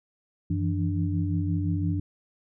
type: tone cluster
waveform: sine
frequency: 93.2 / 162.3 / 168.1 / 293.3 Hz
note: F#2 / E3 / E3 / D4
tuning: +13 / -27 / +34 / -2 cents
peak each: -26 / -32 / -31 / -31 dBFS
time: 0.5-2 s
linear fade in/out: 5 ms
effects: none